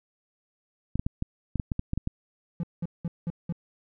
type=clicks; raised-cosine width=5 ms; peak=-15 dBFS; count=11; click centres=0.956 / 0.995 / 1.065 / 1.224 / 1.557 / 1.598 / 1.718 / 1.794 / 1.934 / 1.976 / 2.074 s
type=tone bursts; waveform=triangle; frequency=169.9 Hz; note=F3; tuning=47 cents flat; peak=-25 dBFS; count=5; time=2.6-3.525 s; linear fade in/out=2 ms; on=33 ms; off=190 ms
effects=none